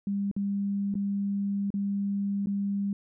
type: tone with dropouts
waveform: sine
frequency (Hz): 200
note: G3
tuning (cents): +35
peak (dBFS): -26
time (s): 0.07-2.93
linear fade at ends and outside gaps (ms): 2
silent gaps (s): 0.314-0.364 / 0.942-0.953 / 1.704-1.74 / 2.46-2.47
effects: none